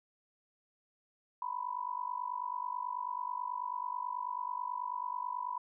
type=tone with amplitude modulation; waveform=sine; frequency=987.8 Hz; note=B5; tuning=in tune; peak=-31 dBFS; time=1.42-5.58 s; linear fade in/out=2 ms; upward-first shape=sine; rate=49.2 Hz; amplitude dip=90%; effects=none